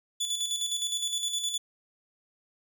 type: tone with tremolo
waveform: 25% pulse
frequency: 3458 Hz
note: A7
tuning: 31 cents flat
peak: -23 dBFS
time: 0.2-1.58 s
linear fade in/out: 10 ms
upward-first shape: square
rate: 9.7 Hz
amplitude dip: 50%
effects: none